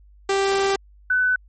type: tone pair in turn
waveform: sawtooth / sine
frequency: 392 / 1501.5 Hz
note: G4 / F#6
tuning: 0 / +25 cents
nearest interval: octave + major seventh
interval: 2325 cents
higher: second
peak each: -14 / -16 dBFS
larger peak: first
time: 0.29-0.76 / 1.1-1.36 s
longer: first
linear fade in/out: 5 ms
effects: added 50 Hz sine -47 dBFS peak until 1.48 s + MP3 32 kbps